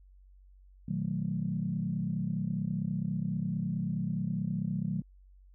sine chord, B dominant seventh, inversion none, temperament equal with one note detuned, 121.07 / 155.56 / 185 / 220 Hz, B2 / D#3 / F#3 / A3, -34 / 0 / 0 / 0 cents, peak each -38 / -34 / -33 / -37 dBFS, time 0.88-5.02 s, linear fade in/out 5 ms, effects tanh soft clip ceiling -19 dBFS + added 47 Hz sine -54 dBFS peak until 5.54 s

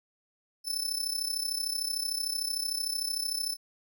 sawtooth tone with amplitude modulation, 5274 Hz, E8, in tune, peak -24 dBFS, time 0.64-3.57 s, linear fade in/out 50 ms, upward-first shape sine, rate 33.3 Hz, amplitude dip 75%, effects none

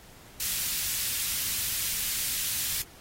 white band-stop noise, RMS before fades -30 dBFS, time 0.4-2.82 s, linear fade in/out 2 ms, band 130 to 2100 Hz, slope 12 dB/octave, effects pink hiss -52 dBFS RMS until 3 s + AAC 48 kbps

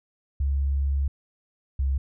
sine tone pair in turn, 69.3 / 67.56 Hz, C#2 / C#2, 0 / -44 cents, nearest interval unison, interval 44 cents, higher first, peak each -21 dBFS, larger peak neither, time 0.4-1.08 / 1.79-1.98 s, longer first, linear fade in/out 5 ms, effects none

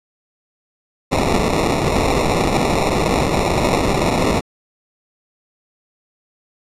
blue noise with sample-and-hold, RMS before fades -17 dBFS, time 1.11-4.41 s, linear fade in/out 20 ms, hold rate 1575 Hz, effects low-pass 9000 Hz 12 dB/octave

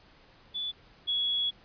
sine tone pair in turn, 3458 / 3360 Hz, A7 / G#7, -31 / +19 cents, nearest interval unison, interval 50 cents, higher first, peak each -31 / -26 dBFS, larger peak second, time 0.54-0.72 / 1.07-1.51 s, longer second, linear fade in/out 20 ms, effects pink hiss -58 dBFS RMS until 1.64 s + resampled to 11025 Hz

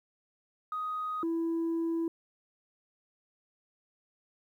sine tone pair in turn, 1250 / 331.1 Hz, D#6 / E4, +8 / +8 cents, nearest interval octave + major seventh, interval 2300 cents, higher first, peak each -31 / -26 dBFS, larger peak second, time 0.72-1.23 / 1.23-2.08 s, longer second, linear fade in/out 2 ms, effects tanh soft clip ceiling -27 dBFS + 11-bit

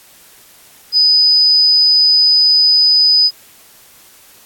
sine tone, 4989 Hz, D#8, 4 cents sharp, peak -7 dBFS, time 0.92-3.31 s, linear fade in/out 50 ms, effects white hiss -44 dBFS RMS until 4.45 s + AAC 64 kbps

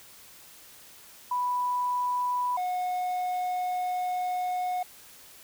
sine / triangle tone pair in turn, 987.8 / 727.7 Hz, B5 / F#5, 0 / -29 cents, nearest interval perfect fourth, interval 529 cents, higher first, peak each -25 dBFS, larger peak neither, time 1.31-2.57 / 2.57-4.83 s, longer second, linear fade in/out 5 ms, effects white hiss -51 dBFS RMS until 5.43 s

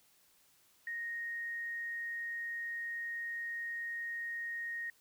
sine tone, 1864.7 Hz, A#6, in tune, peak -37 dBFS, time 0.87-4.9 s, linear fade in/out 2 ms, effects white hiss -68 dBFS RMS until 5 s

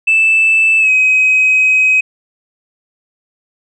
sine tone with pitch glide, 2637 to 2530 Hz, E7 to D#7, 0 to +28 cents, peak -6 dBFS, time 0.07-2.01 s, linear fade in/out 10 ms, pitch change -72 cents, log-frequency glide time 0.79-0.9 s, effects tanh soft clip ceiling -4 dBFS

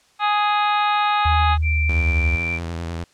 harmonic tone, 415.9 Hz, G#4, 2 cents sharp, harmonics 2 / 3 / 4 / 5 / 6 / 7 / 8 / 9 / 10, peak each -19 / -21 / -29 / -33 / -28 / -37 / -40 / -29 / -42 dBFS, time 0.19-1.58 s, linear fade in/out 50 ms
sine tone with pitch glide, 79.3 to 72.72 Hz, D#2 to D2, +33 to -16 cents, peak -17 dBFS, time 1.25-2.36 s, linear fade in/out 10 ms, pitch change -149 cents, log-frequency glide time 1.44-2.21 s
sine tone, 2349 Hz, D7, in tune, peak -22 dBFS, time 1.62-2.6 s, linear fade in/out 50 ms
sawtooth tone with vibrato, 84 Hz, E2, 33 cents sharp, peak -22 dBFS, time 1.89-3.04 s, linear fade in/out 5 ms, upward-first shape sine, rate 10 Hz, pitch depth 41 cents each way
effects white hiss -57 dBFS RMS until 3.13 s + low-pass 7000 Hz 12 dB/octave

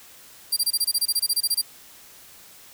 20% pulse tone bursts, 4728 Hz, D8, 11 cents sharp, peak -13 dBFS, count 16, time 0.52-1.617 s, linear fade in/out 10 ms, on 47 ms, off 23 ms, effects white hiss -48 dBFS RMS until 2.73 s

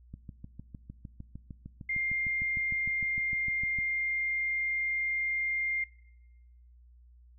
click train, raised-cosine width 5 ms, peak -30 dBFS, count 25, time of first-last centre 0.14-3.787 s, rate 6.58 Hz
sine tone, 2110 Hz, C7, 14 cents sharp, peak -29 dBFS, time 1.89-5.84 s, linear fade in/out 5 ms
effects noise-tail reverb RT60 1.0 s tail -20 dB re dry + added 60 Hz sine -54 dBFS peak until 7.38 s

